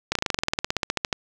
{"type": "slowing click train", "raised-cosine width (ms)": 0.2, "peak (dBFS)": -5, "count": 20, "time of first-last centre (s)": [0.12, 1.128], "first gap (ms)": 33, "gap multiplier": 1.05, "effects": []}